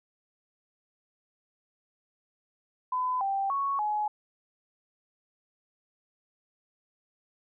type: tone with pitch steps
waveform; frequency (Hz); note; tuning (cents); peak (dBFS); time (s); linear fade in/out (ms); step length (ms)
sine; 1009 / 785 / 1109 / 843; B5 / G5 / C#6 / G#5; +37 / +2 / 0 / +26; -26; 2.92-4.08; 5; 290
effects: none